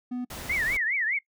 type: tone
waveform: triangle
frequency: 247.8 Hz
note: B3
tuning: 6 cents sharp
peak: -27 dBFS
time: 0.11-0.25 s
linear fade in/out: 10 ms
type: noise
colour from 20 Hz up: pink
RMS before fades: -38 dBFS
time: 0.3-0.77 s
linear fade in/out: 5 ms
type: tone with vibrato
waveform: sine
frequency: 1982 Hz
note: B6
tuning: 6 cents sharp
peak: -24 dBFS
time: 0.49-1.19 s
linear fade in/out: 10 ms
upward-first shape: triangle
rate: 4.9 Hz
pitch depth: 280 cents each way
effects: noise-tail reverb RT60 0.1 s tail -22 dB re dry